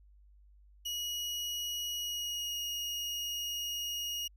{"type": "tone with pitch glide", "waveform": "30% pulse", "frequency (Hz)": [2905, 2872], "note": ["F#7", "F7"], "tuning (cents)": [-32, 48], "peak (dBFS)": -32, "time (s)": [0.85, 4.28], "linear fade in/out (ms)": 10, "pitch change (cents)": -20, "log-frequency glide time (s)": [1.97, 2.58], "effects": ["added 50 Hz sine -57 dBFS peak until 4.36 s"]}